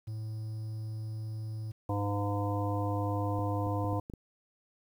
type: tone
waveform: triangle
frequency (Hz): 109.3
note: A2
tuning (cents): -11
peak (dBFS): -33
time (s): 0.07-1.72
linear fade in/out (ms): 10
type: harmonic tone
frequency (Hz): 101.7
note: G#2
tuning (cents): -36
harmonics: 1 / 3 / 5 / 7 / 9 / 10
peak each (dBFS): -31 / -36 / -38 / -39 / -41 / -41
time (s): 1.89-4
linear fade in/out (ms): 5
type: clicks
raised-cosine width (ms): 3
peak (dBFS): -29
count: 6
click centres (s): 3.391 / 3.668 / 3.845 / 3.93 / 4.099 / 4.137
effects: 10-bit